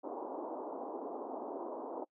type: band-pass noise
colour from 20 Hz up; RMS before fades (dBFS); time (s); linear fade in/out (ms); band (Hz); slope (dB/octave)
pink; -42; 0.03-2.05; 20; 270 to 1000; 48
effects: noise-tail reverb RT60 0.1 s tail -25 dB re dry